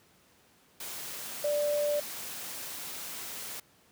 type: tone in noise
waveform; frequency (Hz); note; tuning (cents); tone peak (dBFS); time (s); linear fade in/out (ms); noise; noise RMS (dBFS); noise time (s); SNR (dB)
sine; 587.3; D5; 0; -26; 1.44-2; 5; white; -40; 0.8-3.6; +11
effects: pink hiss -63 dBFS RMS until 3.91 s + high-pass 100 Hz 12 dB/octave